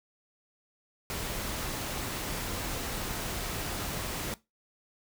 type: noise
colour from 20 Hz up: pink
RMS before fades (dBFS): -35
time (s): 1.1-4.34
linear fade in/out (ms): 0
effects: noise-tail reverb RT60 0.2 s tail -18 dB re dry